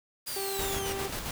white noise, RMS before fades -38 dBFS, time 0.26-0.77 s, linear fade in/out 20 ms
15% pulse linear sweep, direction down, 4893 to 2794 Hz, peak -31 dBFS, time 0.27-0.93 s, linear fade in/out 0 ms
harmonic tone, 392 Hz, G4, in tune, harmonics 1 / 2 / 3 / 4 / 5 / 6 / 7 / 8 / 9, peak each -34 / -40 / -48 / -51 / -52 / -54 / -52 / -55 / -55 dBFS, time 0.36-1.08 s, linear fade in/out 5 ms
pink noise with tremolo, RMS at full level -34 dBFS, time 0.59-1.31 s, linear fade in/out 2 ms, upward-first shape square, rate 7.5 Hz, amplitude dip 40%
effects none

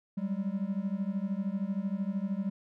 triangle beating tone pair, 189.6 / 202.6 Hz, F#3 / G#3, +43 / -43 cents, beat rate 13 Hz, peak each -31 dBFS, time 0.17-2.5 s, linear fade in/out 10 ms, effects none

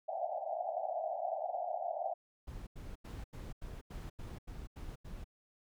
pink band-pass noise, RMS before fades -38 dBFS, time 0.08-2.14 s, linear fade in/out 10 ms, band 610 to 780 Hz, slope 96 dB/octave
brown noise bursts, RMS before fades -45 dBFS, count 10, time 2.47-5.244 s, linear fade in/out 10 ms, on 200 ms, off 86 ms
effects none

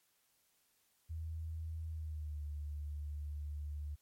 sine tone with pitch glide, 80.5 to 73.82 Hz, E2 to D2, -41 to +9 cents, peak -39 dBFS, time 1.09-3.96 s, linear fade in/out 20 ms, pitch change -150 cents, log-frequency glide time 1.87-2.42 s, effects white hiss -75 dBFS RMS until 4.01 s + MP3 64 kbps

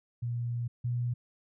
sine tone pair in turn, 119.4 / 121.28 Hz, A#2 / B2, +42 / -31 cents, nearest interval unison, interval 27 cents, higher second, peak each -30 / -28 dBFS, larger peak second, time 0.22-0.68 / 0.84-1.14 s, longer first, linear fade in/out 10 ms, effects none

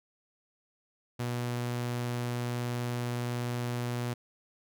sawtooth tone, 121.3 Hz, B2, 31 cents flat, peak -27 dBFS, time 1.19-4.14 s, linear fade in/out 10 ms, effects none

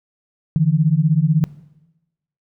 sine beating tone pair, 148.4 / 164.4 Hz, D3 / E3, +18 / -4 cents, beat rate 16 Hz, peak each -16 dBFS, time 0.56-1.44 s, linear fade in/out 0 ms, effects noise-tail reverb RT60 1.0 s tail -19 dB re dry

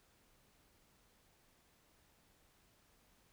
silence, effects pink hiss -71 dBFS RMS until 3.32 s

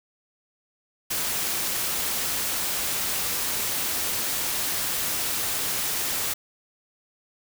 white noise, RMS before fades -27 dBFS, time 1.1-6.34 s, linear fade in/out 10 ms, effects none

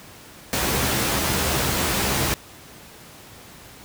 pink noise with comb filter, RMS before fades -22 dBFS, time 0.53-2.34 s, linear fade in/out 0 ms, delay 15 ms, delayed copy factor +0.55, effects pink hiss -44 dBFS RMS until 3.84 s + high-pass 60 Hz 12 dB/octave

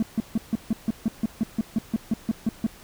triangle tone bursts, 222 Hz, A3, 16 cents sharp, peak -16 dBFS, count 16, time 0-2.666 s, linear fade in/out 2 ms, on 26 ms, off 150 ms, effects tanh soft clip ceiling -14 dBFS + pink hiss -48 dBFS RMS until 2.83 s

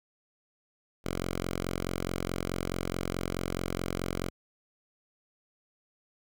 5% pulse tone, 44.68 Hz, F1, 40 cents sharp, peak -20 dBFS, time 1.04-4.3 s, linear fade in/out 20 ms, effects none

